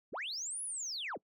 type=linear two-way sweep; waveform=sine; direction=up then down; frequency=82.41 to 10590 to 82.41 Hz; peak=-36 dBFS; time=0.12-1.18 s; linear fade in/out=20 ms; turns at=0.63 s; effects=noise-tail reverb RT60 0.1 s tail -24 dB re dry + tanh soft clip ceiling -33 dBFS